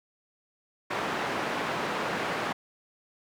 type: band-pass noise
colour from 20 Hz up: white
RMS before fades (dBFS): -31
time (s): 0.9-2.53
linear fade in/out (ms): 10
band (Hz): 150 to 1500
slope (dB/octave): 12
effects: none